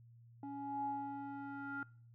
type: tone with low-pass filter sweep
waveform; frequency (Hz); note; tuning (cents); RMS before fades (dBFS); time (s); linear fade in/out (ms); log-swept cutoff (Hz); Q
square; 279.7; C#4; +16; -43; 0.43-1.83; 2; 680 to 1400; 8.8
effects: noise-tail reverb RT60 0.5 s tail -23 dB re dry + added 117 Hz sine -58 dBFS peak until 2.14 s